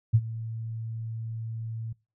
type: tone with ADSR envelope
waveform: sine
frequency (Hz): 112.9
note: A2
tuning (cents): +45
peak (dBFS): -14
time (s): 0.13-1.93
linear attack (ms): 18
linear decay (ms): 52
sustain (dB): -18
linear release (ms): 9
effects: noise-tail reverb RT60 0.3 s tail -24 dB re dry